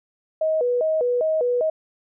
sine tone with vibrato, 556 Hz, C#5, 5 cents sharp, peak -18 dBFS, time 0.41-1.7 s, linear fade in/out 5 ms, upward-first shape square, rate 2.5 Hz, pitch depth 220 cents each way, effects none

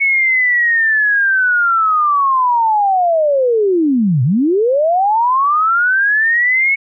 sine linear two-way sweep, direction down then up, 2217 to 116.54 to 2217 Hz, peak -10 dBFS, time 0-6.76 s, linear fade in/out 20 ms, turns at 4.23 s, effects none

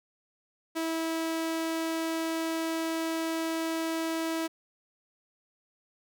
sawtooth tone, 325.6 Hz, E4, 21 cents flat, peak -25 dBFS, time 0.75-4.48 s, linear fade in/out 20 ms, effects none

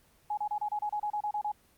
sine tone bursts, 837 Hz, G#5, 13 cents sharp, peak -29 dBFS, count 12, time 0.3-1.518 s, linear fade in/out 5 ms, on 74 ms, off 30 ms, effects pink hiss -64 dBFS RMS until 1.77 s + Opus 24 kbps

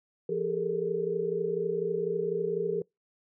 sine tone cluster, 172.1 / 402.7 / 434.7 / 458.8 Hz, F3 / G4 / A4 / A#4, -25 / +47 / -21 / -28 cents, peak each -38 / -31 / -33 / -32 dBFS, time 0.29-2.82 s, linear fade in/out 5 ms, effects noise-tail reverb RT60 0.2 s tail -26 dB re dry

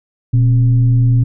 sine tone with frequency modulation, 120 Hz, B2, 49 cents flat, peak -8 dBFS, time 0.33-1.24 s, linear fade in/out 10 ms, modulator 150 Hz, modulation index 0.33, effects none

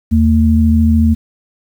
sine tone pair together, 79.5 / 224.9 Hz, D#2 / A3, +38 / +38 cents, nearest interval octave + tritone, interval 1800 cents, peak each -10 dBFS, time 0.11-1.15 s, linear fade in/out 20 ms, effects 7-bit

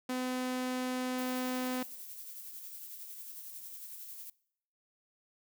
sawtooth tone, 253.8 Hz, B3, 47 cents sharp, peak -29 dBFS, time 0.09-1.83 s, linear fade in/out 5 ms
violet noise with tremolo, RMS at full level -45 dBFS, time 1.18-4.3 s, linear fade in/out 5 ms, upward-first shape sine, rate 11 Hz, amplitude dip 35%
effects noise-tail reverb RT60 0.7 s tail -23 dB re dry

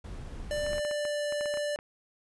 brown noise, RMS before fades -40 dBFS, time 0.04-0.8 s, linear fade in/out 5 ms
square tone with pitch glide, 592 to 587.9 Hz, D5 to D5, +14 to +2 cents, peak -30 dBFS, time 0.51-1.76 s, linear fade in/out 0 ms, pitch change -12 cents, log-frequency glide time 0.75-1.24 s
clicks, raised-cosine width 0.5 ms, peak -26 dBFS, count 12, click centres 0.665 / 0.732 / 0.782 / 0.85 / 0.912 / 1.052 / 1.324 / 1.41 / 1.458 / 1.54 / 1.573 / 1.789 s
effects resampled to 24000 Hz

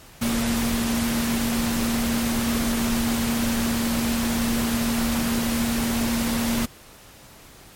sine tone in noise, 232.6 Hz, A#3, 4 cents flat, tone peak -22 dBFS, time 0.21-6.66 s, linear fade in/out 10 ms, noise pink, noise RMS -27 dBFS, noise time 0.21-6.66 s, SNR +2 dB, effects pink hiss -47 dBFS RMS until 7.75 s + MP3 64 kbps

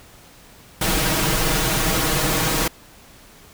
pink noise with comb filter, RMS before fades -20 dBFS, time 0.81-2.68 s, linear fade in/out 5 ms, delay 6.3 ms, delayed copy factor +0.9, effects pink hiss -47 dBFS RMS until 3.53 s

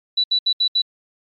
sine tone bursts at uneven times, 3951 Hz, B7, in tune, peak -12 dBFS, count 5, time 0.17-0.24 / 0.31-0.39 / 0.46-0.53 / 0.6-0.68 / 0.75-0.82 s, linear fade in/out 10 ms, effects tanh soft clip ceiling -13 dBFS + MP3 48 kbps

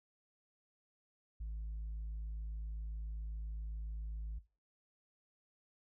sine tone, 53.7 Hz, A1, 41 cents flat, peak -37 dBFS, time 1.4-4.39 s, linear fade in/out 10 ms, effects noise-tail reverb RT60 0.3 s tail -18 dB re dry + tanh soft clip ceiling -38 dBFS

